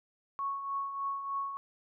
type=tone with tremolo; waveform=sine; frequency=1106 Hz; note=C#6; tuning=4 cents flat; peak=-30 dBFS; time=0.39-1.57 s; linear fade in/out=0 ms; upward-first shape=triangle; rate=3.3 Hz; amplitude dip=60%; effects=none